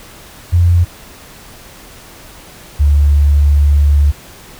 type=tone pair in turn; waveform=sine; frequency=86.9 / 72.32 Hz; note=F2 / D2; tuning=-8 / -26 cents; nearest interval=minor third; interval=318 cents; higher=first; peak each=-6 dBFS; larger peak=neither; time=0.52-0.85 / 2.79-4.12 s; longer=second; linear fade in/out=20 ms; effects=pink hiss -37 dBFS RMS until 4.59 s